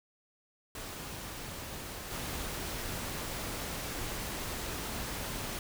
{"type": "noise with level steps", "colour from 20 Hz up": "pink", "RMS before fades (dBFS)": [-42, -38], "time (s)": [0.75, 5.59], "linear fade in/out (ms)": 2, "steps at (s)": 2.1, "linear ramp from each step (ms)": 20, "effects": []}